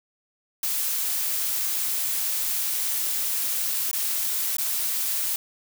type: noise with dropouts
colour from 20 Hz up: blue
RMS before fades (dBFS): -26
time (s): 0.63-5.36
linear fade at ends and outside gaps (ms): 2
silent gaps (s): 3.913-3.93 / 4.568-4.583
effects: none